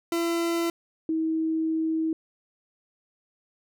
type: tone pair in turn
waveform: 40% pulse / sine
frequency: 337.3 / 320.4 Hz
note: E4 / E4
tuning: +40 / -49 cents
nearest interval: minor second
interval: 89 cents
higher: first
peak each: -23 / -23 dBFS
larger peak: neither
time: 0.12-0.7 / 1.09-2.13 s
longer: second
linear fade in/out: 2 ms
effects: none